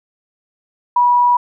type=tone; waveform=sine; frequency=973 Hz; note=B5; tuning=26 cents flat; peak=-9 dBFS; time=0.96-1.37 s; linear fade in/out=5 ms; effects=none